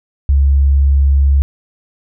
sine tone, 69.3 Hz, C#2, in tune, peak -7 dBFS, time 0.29-1.42 s, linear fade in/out 0 ms, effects none

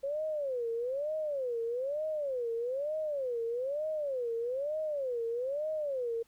sine tone with vibrato, 536 Hz, C5, 42 cents sharp, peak -31 dBFS, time 0.03-6.23 s, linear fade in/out 10 ms, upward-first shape sine, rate 1.1 Hz, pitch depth 270 cents each way, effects pink hiss -68 dBFS RMS until 6.27 s

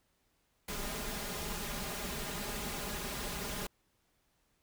pink noise with comb filter, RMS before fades -39 dBFS, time 0.68-3.67 s, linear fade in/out 5 ms, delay 4.9 ms, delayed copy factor +0.7, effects pink hiss -75 dBFS RMS until 4.62 s

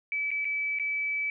sine tone with dropouts, 2300 Hz, D7, 37 cents flat, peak -27 dBFS, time 0.12-1.3 s, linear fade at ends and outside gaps 1 ms, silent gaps 0.306-0.314 / 0.446-0.452 / 0.788-0.797 s, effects none

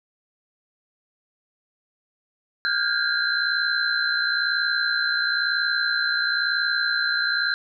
sine tone cluster, 1413 / 1574 / 1635 / 4081 Hz, F6 / G6 / G#6 / C8, +20 / +7 / -28 / -44 cents, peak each -26 dBFS, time 2.65-7.54 s, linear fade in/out 0 ms, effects none

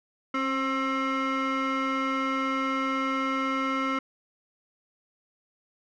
sine tone with frequency modulation, 530 Hz, C5, 22 cents sharp, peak -22 dBFS, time 0.34-3.99 s, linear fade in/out 5 ms, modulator 799 Hz, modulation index 1.9, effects tanh soft clip ceiling -24 dBFS

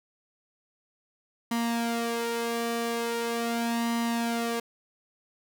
sawtooth tone with flanger, 233.1 Hz, A#3, in tune, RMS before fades -29 dBFS, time 1.51-4.6 s, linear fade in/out 5 ms, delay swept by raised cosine 1 to 2.6 ms, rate 0.41 Hz, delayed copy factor +0.65, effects none

